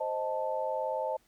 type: chord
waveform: sine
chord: A diminished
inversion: first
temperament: equal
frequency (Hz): 523.3 / 622.3 / 880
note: C5 / Eb5 / A5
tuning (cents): 0 / 0 / 0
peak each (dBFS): -34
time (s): 0-1.17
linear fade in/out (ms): 10
effects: pink hiss -68 dBFS RMS until 1.27 s